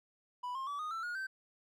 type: tone with pitch steps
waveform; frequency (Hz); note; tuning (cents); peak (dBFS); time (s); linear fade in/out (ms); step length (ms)
triangle; 987.8 / 1064.8 / 1147.9 / 1237.4 / 1333.9 / 1437.9 / 1550; B5 / C6 / D6 / D#6 / E6 / F#6 / G6; 0 / +30 / -40 / -10 / +20 / -50 / -20; -35; 0.43-1.27; 10; 120
effects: none